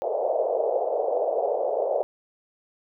white band-pass noise, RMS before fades -25 dBFS, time 0.02-2.03 s, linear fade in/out 0 ms, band 450 to 690 Hz, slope 48 dB/octave, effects none

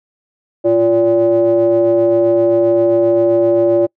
triangle ring-modulated tone, 114.3 Hz, A#2, 34 cents flat, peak -4 dBFS, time 0.64-3.87 s, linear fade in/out 20 ms, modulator 461 Hz, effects noise-tail reverb RT60 0.1 s tail -26 dB re dry

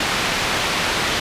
white low-pass noise, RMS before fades -21 dBFS, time 0-1.2 s, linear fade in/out 5 ms, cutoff 3300 Hz, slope 12 dB/octave, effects resampled to 32000 Hz

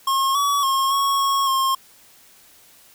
square tone with pitch steps, 1078 / 1135 / 1078 / 1104 / 1098 / 1069 Hz, C#6 / C#6 / C#6 / C#6 / C#6 / C6, -49 / +41 / -49 / -7 / -17 / +37 cents, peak -18 dBFS, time 0.07-1.75 s, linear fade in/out 5 ms, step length 280 ms, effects white hiss -51 dBFS RMS until 2.94 s

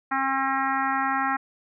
harmonic tone, 268.9 Hz, C4, 47 cents sharp, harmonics 1 / 3 / 4 / 5 / 6 / 7 / 8 / 9, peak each -32 / -27 / -29 / -28 / -33 / -31 / -42 / -43 dBFS, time 0.11-1.37 s, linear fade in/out 10 ms, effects none

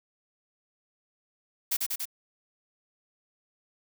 blue noise with echo, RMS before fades -27 dBFS, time 1.71-1.77 s, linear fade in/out 10 ms, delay 95 ms, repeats 3, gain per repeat -2 dB, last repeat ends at 2.055 s, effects none

